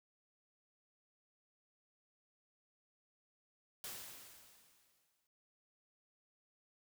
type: noise with exponential decay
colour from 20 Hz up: white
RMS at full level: -45 dBFS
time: 3.84-5.27 s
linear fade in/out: 1 ms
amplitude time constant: 310 ms
effects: none